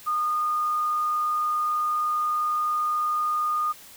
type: tone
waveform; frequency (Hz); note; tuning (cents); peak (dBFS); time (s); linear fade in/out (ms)
sine; 1224; D#6; -29; -22; 0.06-3.73; 20
effects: white hiss -47 dBFS RMS until 3.96 s